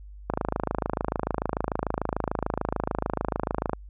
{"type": "click train", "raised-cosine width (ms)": 1, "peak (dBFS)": -11, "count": 93, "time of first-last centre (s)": [0.3, 3.733], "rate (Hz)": 26.8, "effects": ["added 50 Hz sine -41 dBFS peak until 3.89 s"]}